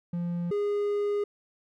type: tone pair in turn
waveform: triangle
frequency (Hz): 173.2 / 410.6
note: F3 / G#4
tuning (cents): -14 / -20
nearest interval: octave + minor third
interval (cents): 1494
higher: second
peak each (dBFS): -26 / -23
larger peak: second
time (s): 0.13-0.51 / 0.51-1.24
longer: second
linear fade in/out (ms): 5
effects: none